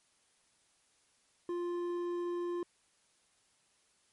triangle tone with hard clipping, 349.2 Hz, F4, in tune, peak -35 dBFS, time 1.49-2.63 s, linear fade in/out 2 ms, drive 10 dB, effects white hiss -71 dBFS RMS until 4.12 s + MP3 48 kbps

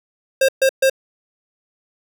square tone bursts, 533 Hz, C5, 32 cents sharp, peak -12 dBFS, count 3, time 0.41-0.898 s, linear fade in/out 5 ms, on 76 ms, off 130 ms, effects none

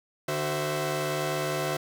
sawtooth tone cluster, 150.3 / 374.5 / 521 / 661 Hz, D3 / F#4 / C5 / E5, +40 / +21 / -7 / +5 cents, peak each -29 dBFS, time 0.28-1.77 s, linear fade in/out 5 ms, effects none

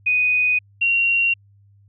sine tone pair in turn, 2489 / 2752 Hz, D#7 / F7, 0 / -26 cents, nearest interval major second, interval 174 cents, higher second, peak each -15 dBFS, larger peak neither, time 0.06-0.59 / 0.81-1.34 s, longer neither, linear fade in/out 10 ms, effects added 100 Hz sine -50 dBFS peak until 1.88 s

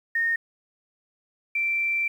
sine tone pair in turn, 1841 / 2346 Hz, A#6 / D7, -22 / -2 cents, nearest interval major third, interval 420 cents, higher second, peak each -21 / -22 dBFS, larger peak first, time 0.15-0.36 / 1.55-2.08 s, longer second, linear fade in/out 5 ms, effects 9-bit

